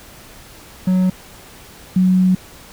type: tone pair in turn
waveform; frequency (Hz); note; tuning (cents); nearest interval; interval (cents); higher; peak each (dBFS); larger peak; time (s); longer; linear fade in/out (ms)
triangle / sine; 184.9 / 184.9; F#3 / F#3; -1 / -1; unison; 0; neither; -10; neither; 0.87-1.1 / 1.96-2.35; second; 5
effects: pink hiss -41 dBFS RMS until 2.72 s